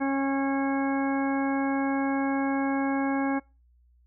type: harmonic tone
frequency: 273.5 Hz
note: C#4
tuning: 23 cents flat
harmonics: 1 / 2 / 3 / 4 / 5 / 6 / 8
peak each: -25 / -34 / -32 / -38 / -43 / -37 / -40 dBFS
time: 0-3.4 s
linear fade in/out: 20 ms
effects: noise-tail reverb RT60 0.3 s tail -25 dB re dry + added 60 Hz sine -58 dBFS peak until 4.06 s